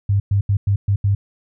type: tone bursts at uneven times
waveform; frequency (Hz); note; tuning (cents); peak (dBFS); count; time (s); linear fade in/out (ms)
sine; 99.9; G2; +33; -13; 6; 0.09-0.2 / 0.31-0.41 / 0.49-0.57 / 0.67-0.76 / 0.88-0.96 / 1.04-1.15; 5
effects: none